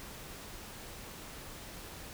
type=silence; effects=pink hiss -47 dBFS RMS until 2.13 s